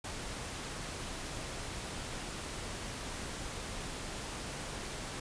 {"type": "noise", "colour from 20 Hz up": "pink", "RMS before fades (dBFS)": -41, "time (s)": [0.04, 5.2], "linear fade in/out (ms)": 5, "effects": ["resampled to 22050 Hz"]}